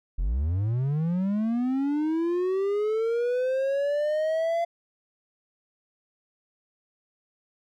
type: linear sweep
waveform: triangle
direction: up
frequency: 38.25 to 685 Hz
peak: -21 dBFS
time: 0.18-4.65 s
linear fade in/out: 10 ms
effects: none